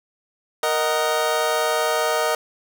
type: chord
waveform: 25% pulse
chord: D# minor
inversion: second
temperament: just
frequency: 466.7 / 622.3 / 746.7 Hz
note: A#4 / D#5 / F#5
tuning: +2 / 0 / +16 cents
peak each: -20 / -18 / -23 dBFS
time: 0.63-2.35 s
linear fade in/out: 2 ms
effects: none